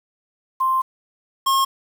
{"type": "tone pair in turn", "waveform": ["sine", "square"], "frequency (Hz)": [1050, 1077.7], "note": ["C6", "C#6"], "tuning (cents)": [6, -49], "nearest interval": "unison", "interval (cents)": 45, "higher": "second", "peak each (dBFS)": -16, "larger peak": "neither", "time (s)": [[0.6, 0.82], [1.46, 1.65]], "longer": "first", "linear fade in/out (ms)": 10, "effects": ["7-bit"]}